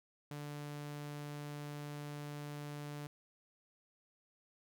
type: tone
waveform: sawtooth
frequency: 146.6 Hz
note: D3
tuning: 3 cents flat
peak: -39 dBFS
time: 0.31-3.07 s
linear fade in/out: 2 ms
effects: none